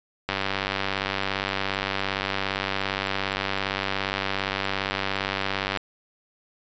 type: click train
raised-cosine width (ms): 0.3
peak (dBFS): -9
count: 535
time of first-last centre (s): 0.29-5.773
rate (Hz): 97.4
effects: resampled to 16000 Hz